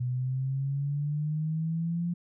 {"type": "exponential sweep", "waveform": "sine", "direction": "up", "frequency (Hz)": [123.47, 174.61], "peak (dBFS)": -27, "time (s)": [0, 2.14], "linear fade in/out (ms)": 10, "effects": []}